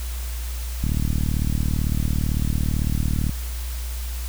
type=click train; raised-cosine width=5 ms; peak=-11 dBFS; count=94; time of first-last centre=0.84-3.294 s; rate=37.9 Hz; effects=added 60 Hz sine -26 dBFS peak until 4.28 s + white hiss -38 dBFS RMS until 4.28 s